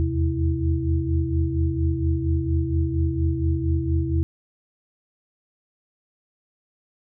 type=tone cluster; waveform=sine; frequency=79.6 / 83.9 / 129.8 / 328.2 Hz; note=D#2 / E2 / C3 / E4; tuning=+40 / +31 / -13 / -8 cents; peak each=-23 / -25 / -27 / -27 dBFS; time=0-4.23 s; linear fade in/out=0 ms; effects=none